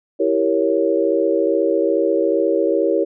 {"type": "chord", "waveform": "sine", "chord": "E diminished seventh", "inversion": "none", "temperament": "equal", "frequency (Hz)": [329.6, 392, 466.2, 554.4], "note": ["E4", "G4", "Bb4", "Db5"], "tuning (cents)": [0, 0, 0, 0], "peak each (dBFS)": -20, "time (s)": [0.19, 3.05], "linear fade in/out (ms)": 20, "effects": []}